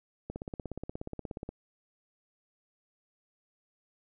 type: click train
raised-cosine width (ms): 2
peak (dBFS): -24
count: 21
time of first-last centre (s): 0.3-1.49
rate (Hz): 16.8
effects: none